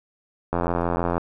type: click train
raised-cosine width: 1 ms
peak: -9 dBFS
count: 57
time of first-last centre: 0.53-1.18 s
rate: 86.2 Hz
effects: none